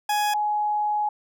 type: tone pair in turn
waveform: 40% pulse / sine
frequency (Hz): 835 / 839.3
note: G#5 / G#5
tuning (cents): +9 / +18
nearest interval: unison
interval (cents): 9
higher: second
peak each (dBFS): -20 / -21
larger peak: first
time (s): 0.09-0.34 / 0.34-1.09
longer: second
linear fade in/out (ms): 5
effects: none